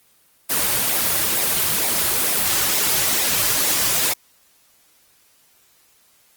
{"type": "noise with flanger", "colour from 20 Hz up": "white", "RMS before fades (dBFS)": -19, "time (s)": [0.49, 4.14], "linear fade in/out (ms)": 20, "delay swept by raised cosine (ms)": [0.65, 4.35], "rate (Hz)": 2.2, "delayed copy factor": -0.55, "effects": ["white hiss -57 dBFS RMS until 6.36 s", "Opus 24 kbps"]}